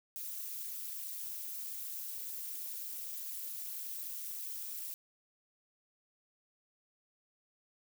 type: noise with amplitude modulation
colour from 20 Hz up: violet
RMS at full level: -38 dBFS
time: 0.16-4.94 s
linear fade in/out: 0 ms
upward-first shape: sine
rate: 229 Hz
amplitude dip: 95%
effects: none